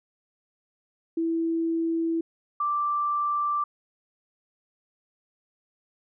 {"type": "tone pair in turn", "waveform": "sine", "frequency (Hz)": [329.6, 1174.6], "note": ["E4", "D6"], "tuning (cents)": [0, 0], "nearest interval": "octave + minor seventh", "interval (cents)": 2200, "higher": "second", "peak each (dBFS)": -23, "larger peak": "neither", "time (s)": [[1.17, 2.21], [2.6, 3.64]], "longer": "neither", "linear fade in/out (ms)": 5, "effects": []}